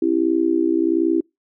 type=tone with amplitude modulation; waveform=sine; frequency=329.6 Hz; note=E4; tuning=in tune; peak=-11 dBFS; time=0.02-1.21 s; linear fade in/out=5 ms; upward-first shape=sine; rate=61.3 Hz; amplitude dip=95%; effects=noise-tail reverb RT60 0.2 s tail -26 dB re dry